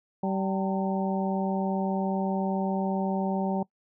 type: harmonic tone with a mistuned harmonic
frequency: 192.5 Hz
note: G3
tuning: 31 cents flat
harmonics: 1 / 2 / 3 / 4 / 5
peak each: -27 / -34 / -34 / -33 / -36 dBFS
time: 0.23-3.63 s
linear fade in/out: 5 ms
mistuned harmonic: 5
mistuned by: -100 cents
effects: noise-tail reverb RT60 0.1 s tail -22 dB re dry